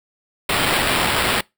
white noise with sample-and-hold, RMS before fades -19 dBFS, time 0.49-1.41 s, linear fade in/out 5 ms, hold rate 6300 Hz, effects noise-tail reverb RT60 0.2 s tail -24 dB re dry

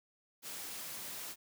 white noise, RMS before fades -44 dBFS, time 0.42-1.36 s, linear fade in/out 50 ms, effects high-pass 100 Hz 12 dB/octave

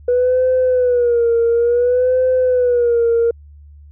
sine tone with vibrato, 487.8 Hz, B4, 21 cents flat, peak -10 dBFS, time 0.08-3.31 s, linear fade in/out 5 ms, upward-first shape sine, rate 0.57 Hz, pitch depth 85 cents each way, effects tanh soft clip ceiling -8 dBFS + added 73 Hz sine -38 dBFS peak until 3.91 s

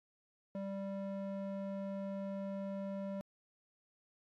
square tone with band-pass filter, 196 Hz, G3, in tune, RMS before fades -41 dBFS, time 0.55-3.21 s, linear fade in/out 0 ms, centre 410 Hz, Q 8.1, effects AAC 64 kbps

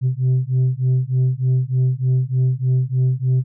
sine beating tone pair, 127 / 130.3 Hz, B2 / C3, +49 / -7 cents, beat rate 3.3 Hz, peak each -16 dBFS, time 0.01-3.44 s, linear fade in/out 50 ms, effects tanh soft clip ceiling -12 dBFS

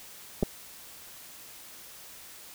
clicks, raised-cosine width 2 ms, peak -13 dBFS, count 2, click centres 0.427 / 0.432 s, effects white hiss -48 dBFS RMS until 2.54 s

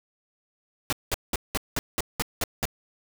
pink noise bursts, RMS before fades -26 dBFS, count 9, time 0.9-2.654 s, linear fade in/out 0 ms, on 26 ms, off 190 ms, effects none

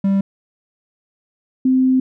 triangle / sine tone pair in turn, 196 / 259.2 Hz, G3 / C4, 0 / -16 cents, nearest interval perfect fourth, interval 484 cents, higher second, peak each -11 dBFS, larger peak neither, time 0.04-0.21 / 1.65-2 s, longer second, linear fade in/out 5 ms, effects none

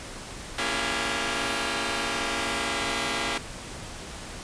5% pulse chord, A# diminished seventh, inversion none, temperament just, 233.1 / 279.7 / 335.6 / 402.8 Hz, A#3 / C#4 / E4 / G4, 0 / +16 / +31 / +47 cents, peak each -21 dBFS, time 0.58-3.38 s, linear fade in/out 5 ms, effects pink hiss -39 dBFS RMS until 4.43 s + resampled to 22050 Hz

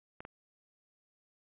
clicks, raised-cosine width 0.5 ms, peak -29 dBFS, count 2, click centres 0.205 / 0.251 s, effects resampled to 8000 Hz

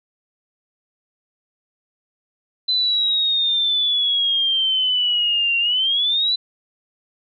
sine exponential two-way sweep, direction down then up, 4038 to 2752 to 4026 Hz, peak -16 dBFS, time 2.68-6.36 s, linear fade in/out 10 ms, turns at 5.58 s, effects none

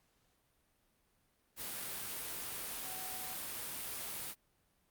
sine tone in noise, 749 Hz, F#5, 21 cents sharp, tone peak -50 dBFS, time 2.83-3.38 s, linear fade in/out 50 ms, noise white, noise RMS -42 dBFS, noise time 1.56-4.35 s, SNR -11 dB, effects pink hiss -75 dBFS RMS until 4.9 s + Opus 48 kbps

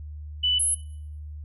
sine tone pair in turn, 2983 / 10610 Hz, F#7 / E9, +13 / +10 cents, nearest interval octave + minor seventh, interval 2197 cents, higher second, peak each -20 dBFS, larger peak neither, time 0.43-0.59 / 0.59-0.75 s, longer neither, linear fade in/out 10 ms, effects noise-tail reverb RT60 0.7 s tail -21 dB re dry + added 75 Hz sine -35 dBFS peak until 1.44 s

